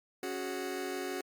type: chord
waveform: sawtooth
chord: C# suspended fourth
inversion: none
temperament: just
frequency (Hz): 277.2 / 369.6 / 415.8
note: C#4 / F#4 / G#4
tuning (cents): 0 / -2 / +2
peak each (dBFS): -37 / -33 / -38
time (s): 0.23-1.21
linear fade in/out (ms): 2
effects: Opus 48 kbps